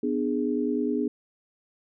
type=chord; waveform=sine; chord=G# diminished; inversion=first; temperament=just; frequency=249.2 / 299 / 415.3 Hz; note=B3 / D4 / G#4; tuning=+16 / +31 / 0 cents; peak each=-27 / -28 / -29 dBFS; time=0.03-1.08 s; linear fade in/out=5 ms; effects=none